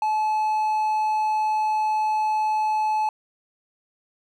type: tone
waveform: triangle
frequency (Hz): 861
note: A5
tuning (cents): -38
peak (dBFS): -18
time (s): 0.02-3.09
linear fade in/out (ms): 2
effects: none